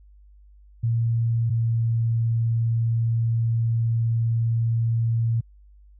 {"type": "tone pair in turn", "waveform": "sine", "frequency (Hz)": [115.6, 114.93], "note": ["A#2", "A#2"], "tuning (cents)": [-14, -24], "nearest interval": "unison", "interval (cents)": 10, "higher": "first", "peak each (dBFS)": -19, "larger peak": "neither", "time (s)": [[0.83, 1.5], [1.5, 5.41]], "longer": "second", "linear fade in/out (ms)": 10, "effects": ["added 50 Hz sine -48 dBFS peak until 5.99 s"]}